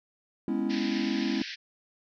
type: chord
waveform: triangle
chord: C# minor seventh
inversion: second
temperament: equal with one note detuned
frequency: 207.7 / 250.4 / 277.2 / 329.6 Hz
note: G#3 / B3 / C#4 / E4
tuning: 0 / +24 / 0 / 0 cents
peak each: -30 dBFS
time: 0.48-1.42 s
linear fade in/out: 2 ms
type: band-pass noise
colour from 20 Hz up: pink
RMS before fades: -39 dBFS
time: 0.69-1.56 s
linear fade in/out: 20 ms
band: 1600 to 5600 Hz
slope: 96 dB/octave
effects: none